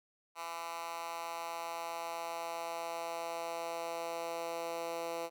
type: tone with high-pass filter sweep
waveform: 10% pulse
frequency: 167.7 Hz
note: E3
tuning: 30 cents sharp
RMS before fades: -40 dBFS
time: 0.35-5.3 s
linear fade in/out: 50 ms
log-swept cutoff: 1000 to 480 Hz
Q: 1.8
effects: none